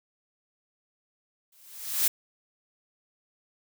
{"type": "noise with exponential growth", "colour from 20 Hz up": "blue", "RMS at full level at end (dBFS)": -21, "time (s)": [1.52, 2.08], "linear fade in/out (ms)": 5, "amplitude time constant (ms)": 120, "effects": []}